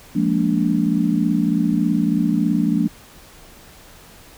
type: chord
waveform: sine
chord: Bb dominant seventh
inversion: second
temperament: just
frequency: 174.81 / 209.8 / 233.1 / 291.4 Hz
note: F3 / Ab3 / Bb3 / D4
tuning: +2 / +18 / 0 / -13 cents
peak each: -21 dBFS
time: 0.15-2.88 s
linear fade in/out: 10 ms
effects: pink hiss -45 dBFS RMS until 4.37 s